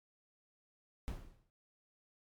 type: noise with exponential decay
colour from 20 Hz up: brown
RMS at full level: -38 dBFS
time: 1.08-1.5 s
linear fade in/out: 0 ms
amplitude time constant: 90 ms
effects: MP3 96 kbps